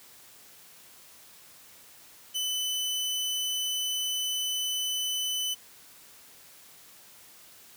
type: tone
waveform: sawtooth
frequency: 3010 Hz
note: F#7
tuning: 29 cents sharp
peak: -25 dBFS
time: 2.34-5.55 s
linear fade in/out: 20 ms
effects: white hiss -53 dBFS RMS until 7.76 s + high-pass 60 Hz 12 dB/octave